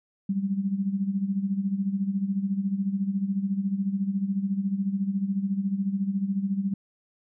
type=tone with tremolo; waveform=sine; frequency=196 Hz; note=G3; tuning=in tune; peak=-21 dBFS; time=0.29-6.74 s; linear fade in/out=5 ms; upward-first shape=sine; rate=14 Hz; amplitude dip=70%; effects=none